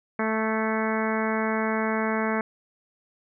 harmonic tone with a mistuned harmonic, 220 Hz, A3, in tune, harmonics 1 / 2 / 3 / 4 / 5 / 6 / 7 / 8 / 9 / 10, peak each -27 / -30 / -32 / -33 / -34 / -35 / -35 / -36 / -37 / -37 dBFS, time 0.19-2.41 s, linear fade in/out 2 ms, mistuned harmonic 8, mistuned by -20 cents, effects none

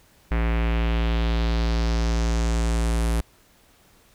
square tone with low-pass filter sweep, 56.9 Hz, A#1, 41 cents flat, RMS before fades -22 dBFS, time 0.31-3.21 s, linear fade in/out 5 ms, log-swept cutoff 2100 to 11000 Hz, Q 2.1, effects pink hiss -57 dBFS RMS until 4.14 s

